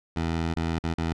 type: tone with dropouts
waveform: 15% pulse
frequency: 82.41 Hz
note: E2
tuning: in tune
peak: -19 dBFS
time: 0.16-1.13 s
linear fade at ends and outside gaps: 5 ms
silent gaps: 0.54-0.564 / 0.788-0.838 / 0.94-0.982 s
effects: low-pass 5000 Hz 12 dB/octave